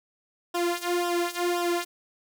sawtooth tone with flanger, 349.2 Hz, F4, in tune, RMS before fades -27 dBFS, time 0.54-1.85 s, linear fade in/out 10 ms, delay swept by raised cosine 0.45 to 2.85 ms, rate 1.9 Hz, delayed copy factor -0.85, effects none

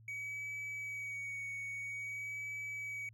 triangle tone with vibrato, 2260 Hz, C#7, 33 cents sharp, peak -38 dBFS, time 0.08-3.09 s, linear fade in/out 2 ms, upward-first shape sine, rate 0.5 Hz, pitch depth 22 cents each way, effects added 111 Hz sine -57 dBFS peak until 3.13 s

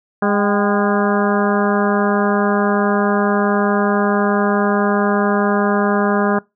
harmonic tone with a mistuned harmonic, 204.6 Hz, G#3, 26 cents flat, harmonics 1 / 2 / 3 / 4 / 5 / 6 / 7 / 8, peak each -17 / -20 / -22 / -23 / -24 / -25 / -25 / -26 dBFS, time 0.22-6.39 s, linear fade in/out 5 ms, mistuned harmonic 4, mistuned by -64 cents, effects noise-tail reverb RT60 0.2 s tail -23 dB re dry

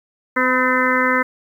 harmonic tone with a mistuned harmonic, 255.6 Hz, C4, 40 cents flat, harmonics 1 / 2 / 4 / 5 / 6 / 7 / 8, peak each -22 / -22 / -22 / -22 / -22 / -22 / -22 dBFS, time 0.36-1.23 s, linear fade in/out 10 ms, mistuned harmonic 4, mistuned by -20 cents, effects 8-bit

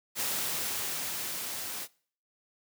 white noise with level ramp, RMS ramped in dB -31 to -38 dBFS, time 0.15-1.88 s, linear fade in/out 50 ms, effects noise-tail reverb RT60 0.5 s tail -23 dB re dry + high-pass 100 Hz 12 dB/octave

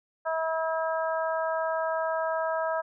harmonic tone, 322.7 Hz, E4, 37 cents flat, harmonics 2 / 3 / 4 / 5, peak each -28 / -32 / -34 / -36 dBFS, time 0.25-2.82 s, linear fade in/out 20 ms, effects none

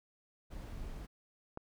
brown noise, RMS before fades -44 dBFS, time 0.5-1.07 s, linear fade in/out 20 ms
click, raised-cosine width 1 ms, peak -28 dBFS, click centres 1.574 s
effects none

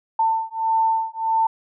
sine beating tone pair, 894 / 895.6 Hz, A5 / A5, +27 / +30 cents, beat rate 1.6 Hz, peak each -21 dBFS, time 0.19-1.47 s, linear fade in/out 5 ms, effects none

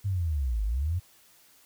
sine linear two-way sweep, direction down then up, 102.2 to 49 to 93.4 Hz, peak -25 dBFS, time 0.04-1 s, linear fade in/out 20 ms, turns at 0.64 s, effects white hiss -59 dBFS RMS until 1.65 s

